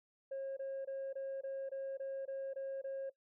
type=tone bursts; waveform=sine; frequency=541 Hz; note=C#5; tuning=42 cents flat; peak=-36 dBFS; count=10; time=0.31-3.099 s; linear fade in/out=10 ms; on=260 ms; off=21 ms; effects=noise-tail reverb RT60 0.1 s tail -21 dB re dry + tanh soft clip ceiling -37 dBFS